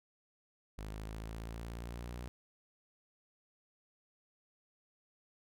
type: linear sweep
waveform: sawtooth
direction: up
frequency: 52.1 to 61 Hz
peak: -38 dBFS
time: 0.78-2.28 s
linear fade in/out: 0 ms
effects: none